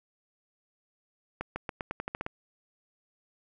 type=accelerating click train; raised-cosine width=0.5 ms; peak=-18 dBFS; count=10; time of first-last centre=1.41-2.264 s; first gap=150 ms; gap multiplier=0.88; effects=none